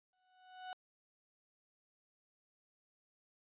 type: tone with exponential growth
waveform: 35% pulse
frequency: 740 Hz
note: F#5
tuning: in tune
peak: -40 dBFS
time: 0.13-0.73 s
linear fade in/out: 1 ms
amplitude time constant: 130 ms
effects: resampled to 8000 Hz